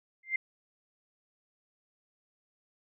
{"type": "tone with exponential growth", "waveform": "sine", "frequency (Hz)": 2093, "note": "C7", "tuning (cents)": 0, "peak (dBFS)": -23, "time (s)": [0.23, 0.36], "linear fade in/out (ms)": 5, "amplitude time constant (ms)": 28, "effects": []}